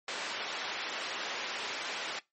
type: band-pass noise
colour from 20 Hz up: white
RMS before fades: -38 dBFS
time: 0.08-2.19 s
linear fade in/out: 2 ms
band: 370 to 3400 Hz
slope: 12 dB/octave
effects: noise-tail reverb RT60 0.2 s tail -22 dB re dry + MP3 32 kbps

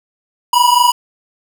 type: tone pair together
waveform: square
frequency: 963 / 987.8 Hz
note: B5 / B5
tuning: -44 / 0 cents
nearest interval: unison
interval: 44 cents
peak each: -12 dBFS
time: 0.53-0.92 s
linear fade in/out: 5 ms
effects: none

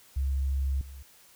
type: tone with level steps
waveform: sine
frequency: 67.8 Hz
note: C#2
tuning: 38 cents flat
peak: -25 / -41 dBFS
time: 0.16-1.03 s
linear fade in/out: 10 ms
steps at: 0.81 s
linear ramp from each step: 2 ms
effects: white hiss -57 dBFS RMS until 1.35 s

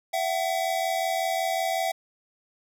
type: tone pair together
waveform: square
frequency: 670 / 755.4 Hz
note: E5 / F#5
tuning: +28 / +36 cents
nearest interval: major second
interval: 208 cents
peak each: -28 dBFS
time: 0.13-1.92 s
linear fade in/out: 10 ms
effects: none

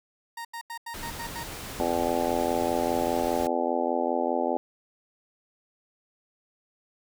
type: tone bursts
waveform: 30% pulse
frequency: 930 Hz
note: A#5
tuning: 4 cents flat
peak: -32 dBFS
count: 7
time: 0.37-1.433 s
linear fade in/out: 5 ms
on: 79 ms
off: 85 ms
type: noise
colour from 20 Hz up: pink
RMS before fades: -38 dBFS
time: 0.94-3.47 s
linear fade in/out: 0 ms
type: harmonic tone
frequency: 85 Hz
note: F2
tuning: 46 cents flat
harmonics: 3 / 4 / 5 / 6 / 7 / 8 / 9 / 10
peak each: -32 / -32 / -33 / -32 / -30 / -40 / -31 / -33 dBFS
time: 1.8-4.57 s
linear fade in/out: 0 ms
effects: none

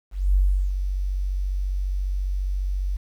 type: tone with ADSR envelope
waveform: sine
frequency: 47.31 Hz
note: F#1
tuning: 39 cents sharp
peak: -14 dBFS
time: 0.11-2.97 s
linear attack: 240 ms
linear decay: 360 ms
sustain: -8 dB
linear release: 10 ms
effects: 9-bit

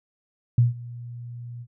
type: tone with ADSR envelope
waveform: sine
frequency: 119.9 Hz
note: A#2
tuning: 49 cents sharp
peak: -12 dBFS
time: 0.58-1.67 s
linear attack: 3 ms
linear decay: 150 ms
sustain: -22 dB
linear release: 57 ms
effects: none

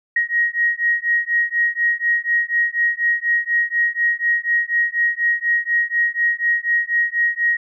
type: beating tone pair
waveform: sine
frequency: 1884 / 1888.1 Hz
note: A#6 / A#6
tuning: +18 / +22 cents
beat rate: 4.1 Hz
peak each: -19 dBFS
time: 0.16-7.57 s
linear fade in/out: 5 ms
effects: none

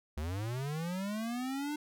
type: linear sweep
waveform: square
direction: up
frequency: 70 to 302.2 Hz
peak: -35 dBFS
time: 0.17-1.76 s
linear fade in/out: 5 ms
effects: none

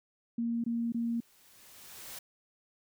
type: tone bursts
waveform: sine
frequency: 233.2 Hz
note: A#3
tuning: 1 cent sharp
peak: -29 dBFS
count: 3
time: 0.38-1.204 s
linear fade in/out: 5 ms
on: 260 ms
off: 22 ms
type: noise with exponential growth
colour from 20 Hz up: white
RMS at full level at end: -43 dBFS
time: 0.53-2.19 s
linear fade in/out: 5 ms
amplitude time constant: 360 ms
effects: none

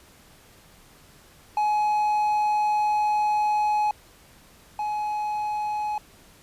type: tone pair in turn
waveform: triangle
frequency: 843 / 843 Hz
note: G#5 / G#5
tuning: +26 / +26 cents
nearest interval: unison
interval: 0 cents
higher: neither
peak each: -18 / -23 dBFS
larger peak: first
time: 1.57-3.91 / 4.79-5.98 s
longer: first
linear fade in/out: 2 ms
effects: pink hiss -53 dBFS RMS until 6.42 s + resampled to 32000 Hz

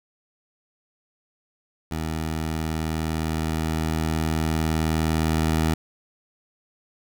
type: tone with level ramp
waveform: 15% pulse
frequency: 79.5 Hz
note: D#2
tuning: 38 cents sharp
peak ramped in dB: -20 to -13 dBFS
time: 1.91-5.74 s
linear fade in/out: 5 ms
effects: none

